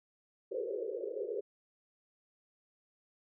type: band-pass noise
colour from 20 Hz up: pink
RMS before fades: -38 dBFS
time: 0.51-1.41 s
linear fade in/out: 10 ms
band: 370 to 540 Hz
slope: 96 dB/octave
effects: none